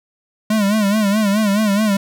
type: tone with vibrato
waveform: square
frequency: 207.7 Hz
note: G#3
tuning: in tune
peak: -14 dBFS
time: 0.5-1.97 s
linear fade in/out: 5 ms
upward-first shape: sine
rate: 4.7 Hz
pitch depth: 100 cents each way
effects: none